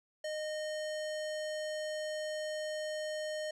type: tone with low-pass filter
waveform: square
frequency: 615 Hz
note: D#5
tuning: 20 cents flat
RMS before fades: -38 dBFS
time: 0.24-3.51 s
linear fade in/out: 5 ms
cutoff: 7400 Hz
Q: 1
effects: none